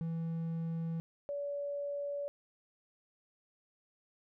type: tone pair in turn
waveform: triangle / sine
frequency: 164.81 / 571.6 Hz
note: E3 / D5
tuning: 0 / -47 cents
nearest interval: octave + minor seventh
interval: 2153 cents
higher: second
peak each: -32 / -35 dBFS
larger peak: first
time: 0.01-1 / 1.29-2.28 s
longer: neither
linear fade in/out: 0 ms
effects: none